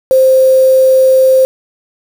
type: tone with quantisation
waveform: sine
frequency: 523.3 Hz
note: C5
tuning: in tune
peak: -4 dBFS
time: 0.11-1.45 s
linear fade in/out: 0 ms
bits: 4
effects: none